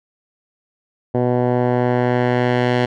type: tone with low-pass filter sweep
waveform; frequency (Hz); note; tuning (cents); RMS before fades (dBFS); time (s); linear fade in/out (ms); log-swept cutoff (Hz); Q
10% pulse; 123.47; B2; 0; -17; 1.14-2.86; 10; 660 to 3200; 0.91
effects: none